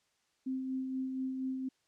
sine tone with tremolo, 261.6 Hz, C4, in tune, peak -32 dBFS, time 0.46-1.69 s, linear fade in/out 10 ms, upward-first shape sine, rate 4.2 Hz, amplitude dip 35%, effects white hiss -75 dBFS RMS until 1.87 s + low-pass 7000 Hz 12 dB/octave

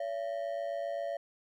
triangle ring-modulated tone, 622 Hz, D#5, 1 cent flat, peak -28 dBFS, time 0-1.17 s, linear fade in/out 5 ms, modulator 53.8 Hz, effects none

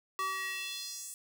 square tone with high-pass filter sweep, 380.8 Hz, F#4, 50 cents sharp, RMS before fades -38 dBFS, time 0.19-1.14 s, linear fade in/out 0 ms, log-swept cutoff 1000 to 8700 Hz, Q 2.5, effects none

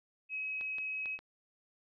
sine tone, 2551 Hz, D#7, 43 cents sharp, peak -35 dBFS, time 0.29-1.19 s, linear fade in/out 50 ms
clicks, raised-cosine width 0.3 ms, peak -33 dBFS, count 4, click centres 0.611 / 0.784 / 1.058 / 1.19 s
effects none

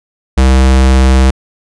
square tone, 65.41 Hz, C2, in tune, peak -5 dBFS, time 0.37-1.31 s, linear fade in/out 10 ms, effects resampled to 22050 Hz

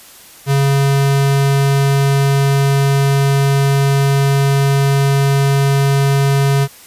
square tone, 138.59 Hz, C#3, in tune, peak -11 dBFS, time 0.46-6.68 s, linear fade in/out 50 ms, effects white hiss -40 dBFS RMS until 6.86 s + resampled to 32000 Hz

